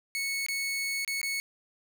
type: tone with dropouts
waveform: sawtooth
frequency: 2207 Hz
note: C#7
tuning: 8 cents flat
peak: -26 dBFS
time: 0.15-1.4 s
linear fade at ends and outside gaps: 0 ms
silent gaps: 0.464-0.485 / 1.048-1.077 / 1.215-1.23 s
effects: none